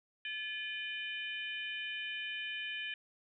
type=harmonic tone with a mistuned harmonic; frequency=607 Hz; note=D#5; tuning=43 cents flat; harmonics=3 / 4 / 5 / 6; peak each=-42 / -42 / -42 / -55 dBFS; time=0.25-2.94 s; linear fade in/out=2 ms; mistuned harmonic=3; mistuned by=-94 cents; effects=none